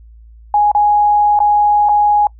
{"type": "tone with dropouts", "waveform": "sine", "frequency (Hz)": 830.6, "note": "G#5", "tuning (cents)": 0, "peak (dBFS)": -8, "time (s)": [0.54, 2.27], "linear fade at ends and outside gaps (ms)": 2, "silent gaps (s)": [[0.716, 0.749], [1.391, 1.402], [1.888, 1.892]], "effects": ["noise-tail reverb RT60 0.1 s tail -24 dB re dry", "added 56 Hz sine -37 dBFS peak until 2.39 s"]}